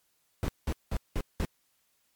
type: noise bursts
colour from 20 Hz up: brown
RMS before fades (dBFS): -29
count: 5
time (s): 0.43-1.45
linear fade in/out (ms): 0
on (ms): 52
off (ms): 190
effects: white hiss -72 dBFS RMS until 2.15 s + MP3 96 kbps